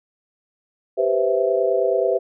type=chord; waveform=sine; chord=C major seventh; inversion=second; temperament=equal; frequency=392 / 493.9 / 523.3 / 659.3 Hz; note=G4 / B4 / C5 / E5; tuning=0 / 0 / 0 / 0 cents; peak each=-22 dBFS; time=0.97-2.19 s; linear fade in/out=20 ms; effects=none